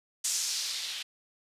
violet noise with low-pass filter sweep, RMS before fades -33 dBFS, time 0.24-1.03 s, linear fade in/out 10 ms, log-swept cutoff 7000 to 3200 Hz, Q 1.9, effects resampled to 32000 Hz

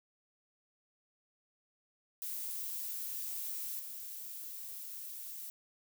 violet noise with level steps, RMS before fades -40 / -45 dBFS, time 2.22-5.5 s, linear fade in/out 0 ms, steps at 3.79 s, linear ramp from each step 10 ms, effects none

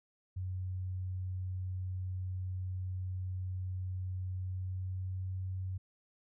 sine tone with pitch glide, 92.5 to 93.52 Hz, F#2 to F#2, 0 to +19 cents, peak -35 dBFS, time 0.36-5.78 s, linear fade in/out 10 ms, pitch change +19 cents, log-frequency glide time 4.34-5.35 s, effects none

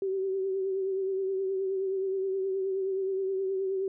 sine tone with vibrato, 383.8 Hz, G4, 37 cents flat, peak -27 dBFS, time 0.02-3.88 s, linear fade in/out 2 ms, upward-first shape triangle, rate 9.5 Hz, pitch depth 44 cents each way, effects none

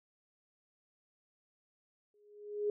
sine tone with exponential growth, 415.3 Hz, G#4, in tune, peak -28 dBFS, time 2.14-2.7 s, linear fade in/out 2 ms, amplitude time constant 120 ms, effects none

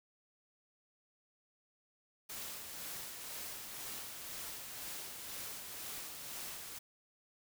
white noise with tremolo, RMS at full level -44 dBFS, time 2.29-6.79 s, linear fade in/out 10 ms, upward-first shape sine, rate 2 Hz, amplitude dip 35%, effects none

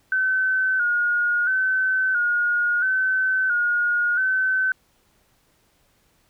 sine tone with vibrato, 1480 Hz, F#6, in tune, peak -18 dBFS, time 0.12-4.72 s, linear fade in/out 2 ms, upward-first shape square, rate 0.74 Hz, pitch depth 53 cents each way, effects pink hiss -63 dBFS RMS until 6.29 s

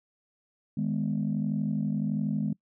sine chord, G# minor, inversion second, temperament just, 155.74 / 207.7 / 249.2 Hz, D#3 / G#3 / B3, +2 / 0 / +16 cents, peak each -30 / -28 / -32 dBFS, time 0.77-2.53 s, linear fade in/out 5 ms, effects noise-tail reverb RT60 0.1 s tail -23 dB re dry + tanh soft clip ceiling -19 dBFS

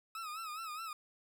40% pulse tone with vibrato, 1278 Hz, D#6, 46 cents sharp, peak -40 dBFS, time 0.15-0.93 s, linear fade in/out 2 ms, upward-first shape sine, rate 4.8 Hz, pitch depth 96 cents each way, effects none

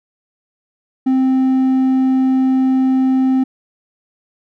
sine tone with hard clipping, 261.6 Hz, C4, in tune, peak -12 dBFS, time 1.06-3.44 s, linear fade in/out 10 ms, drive 3 dB, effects none

